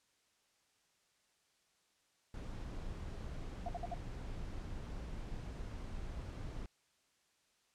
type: noise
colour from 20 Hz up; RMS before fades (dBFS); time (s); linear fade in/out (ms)
brown; -44; 2.34-6.66; 2
type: tone bursts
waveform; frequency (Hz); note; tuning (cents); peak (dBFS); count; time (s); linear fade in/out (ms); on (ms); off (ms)
sine; 698.5; F5; 0; -38; 4; 3.66-3.941; 2; 26; 59
effects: white hiss -75 dBFS RMS until 7.74 s + low-pass 8000 Hz 12 dB/octave